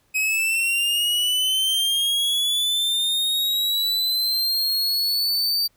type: linear sweep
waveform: 45% pulse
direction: up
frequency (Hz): 2532 to 4637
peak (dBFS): -19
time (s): 0.14-5.68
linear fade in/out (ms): 20
effects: pink hiss -64 dBFS RMS until 5.76 s